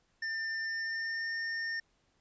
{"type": "tone with pitch glide", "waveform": "square", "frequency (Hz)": [1795, 1820.1], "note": ["A6", "A#6"], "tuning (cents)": [34, -42], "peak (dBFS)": -34, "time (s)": [0.22, 1.8], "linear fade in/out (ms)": 5, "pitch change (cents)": 24, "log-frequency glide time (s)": [0.61, 1.34], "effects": ["pink hiss -73 dBFS RMS until 2.2 s", "resampled to 16000 Hz"]}